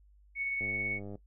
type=tone with tremolo; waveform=sine; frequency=2217 Hz; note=C#7; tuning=in tune; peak=-30 dBFS; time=0.35-1 s; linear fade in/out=50 ms; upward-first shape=sine; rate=18 Hz; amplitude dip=25%
type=click train; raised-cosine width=2 ms; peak=-31 dBFS; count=56; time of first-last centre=0.61-1.155 s; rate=101 Hz
effects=noise-tail reverb RT60 0.1 s tail -17 dB re dry + added 50 Hz sine -58 dBFS peak until 1.26 s